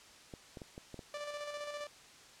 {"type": "clicks", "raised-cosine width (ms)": 2, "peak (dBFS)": -32, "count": 6, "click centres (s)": [0.338, 0.572, 0.618, 0.779, 0.943, 0.992]}
{"type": "tone with tremolo", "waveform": "sawtooth", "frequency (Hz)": 587.3, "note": "D5", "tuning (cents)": 0, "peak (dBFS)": -35, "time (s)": [1.14, 1.87], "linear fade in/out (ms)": 2, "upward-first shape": "square", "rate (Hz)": 15, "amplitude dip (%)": 40}
{"effects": ["white hiss -57 dBFS RMS until 2.4 s", "low-pass 7000 Hz 12 dB/octave"]}